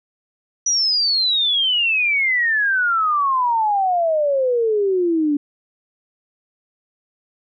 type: exponential sweep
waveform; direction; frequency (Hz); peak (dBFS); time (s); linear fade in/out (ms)
sine; down; 5920 to 284.3; -15; 0.66-5.37; 5
effects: none